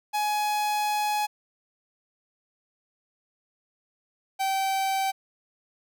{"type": "tone pair in turn", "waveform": "45% pulse", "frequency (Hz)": [840, 773.7], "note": ["G#5", "G5"], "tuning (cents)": [19, -23], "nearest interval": "minor second", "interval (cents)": 142, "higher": "first", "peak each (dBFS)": -24, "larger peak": "neither", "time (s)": [[0.13, 1.27], [4.39, 5.12]], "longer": "first", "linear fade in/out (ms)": 20, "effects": []}